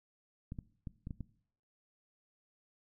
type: clicks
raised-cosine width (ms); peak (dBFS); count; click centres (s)
5; -29; 6; 0.521 / 0.588 / 0.872 / 1.071 / 1.108 / 1.207
effects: noise-tail reverb RT60 0.6 s tail -19 dB re dry